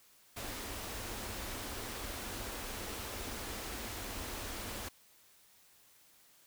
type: band-stop noise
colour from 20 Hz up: pink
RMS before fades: -42 dBFS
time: 0.36-4.89 s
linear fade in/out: 10 ms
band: 120 to 190 Hz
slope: 96 dB/octave
effects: white hiss -64 dBFS RMS until 6.46 s